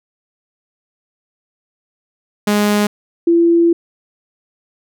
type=tone pair in turn; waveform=sawtooth / sine; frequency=207.5 / 338.4 Hz; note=G#3 / E4; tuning=-1 / +45 cents; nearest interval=minor sixth; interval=846 cents; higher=second; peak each=-8 dBFS; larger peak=neither; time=2.47-2.87 / 3.27-3.73 s; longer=second; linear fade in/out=5 ms; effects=none